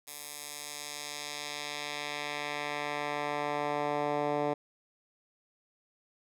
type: tone with band-pass filter sweep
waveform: 10% pulse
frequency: 146.83 Hz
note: D3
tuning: in tune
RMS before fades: -35 dBFS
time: 0.07-4.54 s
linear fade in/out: 10 ms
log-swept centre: 12000 to 570 Hz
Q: 0.82
effects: none